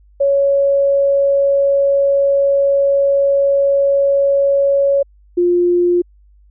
sine tone pair in turn, 557 / 351.9 Hz, C#5 / F4, +8 / +13 cents, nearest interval minor sixth, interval 795 cents, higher first, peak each -10 dBFS, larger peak neither, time 0.2-5.03 / 5.37-6.02 s, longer first, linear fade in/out 10 ms, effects added 50 Hz sine -45 dBFS peak until 6.5 s

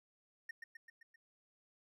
triangle tone with echo, 1838 Hz, A#6, 25 cents flat, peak -40 dBFS, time 0.49-0.51 s, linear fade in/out 5 ms, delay 130 ms, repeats 5, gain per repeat -4 dB, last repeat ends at 1.16 s, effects none

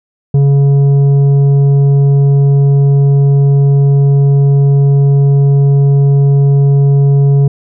sine tone with tanh clipping, 140 Hz, C#3, 18 cents sharp, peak -6 dBFS, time 0.34-7.48 s, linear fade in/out 5 ms, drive 7 dB, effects none

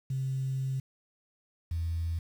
sine tone pair in turn, 132.8 / 83.22 Hz, C3 / E2, +26 / +17 cents, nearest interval minor sixth, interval 809 cents, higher first, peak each -28 dBFS, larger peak neither, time 0.1-0.8 / 1.71-2.19 s, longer first, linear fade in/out 5 ms, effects tanh soft clip ceiling -24 dBFS + 9-bit

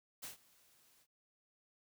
white noise with ADSR envelope, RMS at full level -45 dBFS, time 0.22-1.07 s, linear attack 16 ms, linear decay 130 ms, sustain -24 dB, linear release 56 ms, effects none

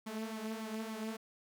sawtooth tone with flanger, 220 Hz, A3, in tune, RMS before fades -41 dBFS, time 0.06-1.17 s, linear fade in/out 10 ms, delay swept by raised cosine 0.88 to 4.98 ms, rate 3.5 Hz, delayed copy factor +0.6, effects none

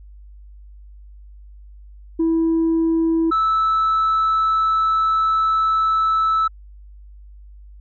sine tone pair in turn, 327.6 / 1310.4 Hz, E4 / E6, -11 / -11 cents, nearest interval 2 octaves, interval 2400 cents, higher second, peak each -13 dBFS, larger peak neither, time 2.19-3.31 / 3.31-6.48 s, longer second, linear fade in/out 10 ms, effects tanh soft clip ceiling -13 dBFS + added 50 Hz sine -39 dBFS peak until 7.8 s

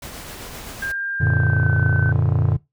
pink noise with tremolo, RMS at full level -34 dBFS, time 0.02-0.92 s, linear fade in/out 5 ms, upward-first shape sine, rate 7.8 Hz, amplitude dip 25%
sine tone with pitch glide, 1598 to 1528.5 Hz, G6 to G6, +33 to -44 cents, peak -23 dBFS, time 0.82-2.12 s, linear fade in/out 5 ms, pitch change -77 cents, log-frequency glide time 1.19-1.7 s
triangle chord, Gb augmented, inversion none, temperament equal, 92.5 / 116.54 / 146.83 Hz, Gb2 / Bb2 / D3, 0 / 0 / 0 cents, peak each -18 dBFS, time 1.2-2.57 s, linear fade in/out 10 ms
click train, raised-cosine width 1 ms, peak -16 dBFS, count 39, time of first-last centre 1.27-2.52 s, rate 30.4 Hz
effects noise-tail reverb RT60 0.2 s tail -20 dB re dry

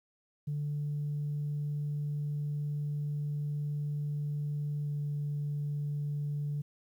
sine tone with pitch glide, 146.83 to 145.9 Hz, D3 to D3, 0 to -11 cents, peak -30 dBFS, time 0.47-6.62 s, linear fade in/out 10 ms, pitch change -11 cents, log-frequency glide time 4.83-4.88 s, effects tanh soft clip ceiling -28 dBFS + 11-bit

